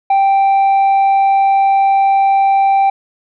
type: tone with tanh clipping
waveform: sine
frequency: 784 Hz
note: G5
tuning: in tune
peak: -9 dBFS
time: 0.1-2.9 s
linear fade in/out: 5 ms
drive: 3 dB
effects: none